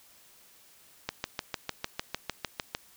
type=click train; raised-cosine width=0.2 ms; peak=-13 dBFS; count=12; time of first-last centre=1.09-2.749 s; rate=6.63 Hz; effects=white hiss -58 dBFS RMS until 2.96 s